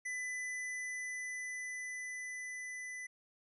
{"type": "tone with level ramp", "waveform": "square", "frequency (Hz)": 2000, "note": "B6", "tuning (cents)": 21, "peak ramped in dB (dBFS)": [-38, -43], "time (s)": [0.05, 3.07], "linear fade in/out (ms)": 10, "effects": ["resampled to 24000 Hz"]}